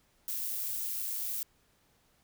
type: noise with amplitude modulation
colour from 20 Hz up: violet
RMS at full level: -34 dBFS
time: 0.28-1.43 s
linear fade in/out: 2 ms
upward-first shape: sine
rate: 109 Hz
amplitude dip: 30%
effects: pink hiss -69 dBFS RMS until 2.23 s